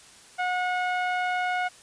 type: tone with low-pass filter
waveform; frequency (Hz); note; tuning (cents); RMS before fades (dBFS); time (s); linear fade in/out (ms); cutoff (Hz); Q
sawtooth; 727; F#5; -31; -27; 0.38-1.69; 20; 2100; 1.5
effects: white hiss -51 dBFS RMS until 1.82 s + resampled to 22050 Hz